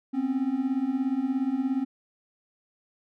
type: beating tone pair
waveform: triangle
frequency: 252.8 / 269.8 Hz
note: B3 / C#4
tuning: +41 / -47 cents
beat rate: 17 Hz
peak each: -27 / -24 dBFS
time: 0.13-1.85 s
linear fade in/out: 20 ms
effects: none